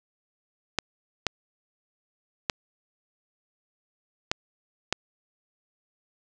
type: clicks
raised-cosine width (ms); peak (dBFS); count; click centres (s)
0.2; -6; 5; 0.787 / 1.267 / 2.498 / 4.315 / 4.926
effects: resampled to 24000 Hz + 8-bit